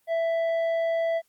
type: tone with tanh clipping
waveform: sine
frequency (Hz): 662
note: E5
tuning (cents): +7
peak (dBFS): -24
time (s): 0.07-1.22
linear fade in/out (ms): 50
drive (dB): 7
effects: white hiss -69 dBFS RMS until 1.28 s + Opus 32 kbps